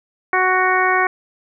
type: harmonic tone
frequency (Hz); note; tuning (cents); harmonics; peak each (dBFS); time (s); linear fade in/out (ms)
370.7; F#4; +3; 1 / 2 / 3 / 4 / 5 / 6; -22 / -20 / -19 / -21 / -20 / -23; 0.33-1.07; 2
effects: none